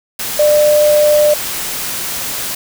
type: tone in noise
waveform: sine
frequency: 597 Hz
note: D5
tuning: 28 cents sharp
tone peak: -7 dBFS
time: 0.39-1.34 s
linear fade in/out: 5 ms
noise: white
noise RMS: -21 dBFS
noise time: 0.19-2.55 s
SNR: +11 dB
effects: none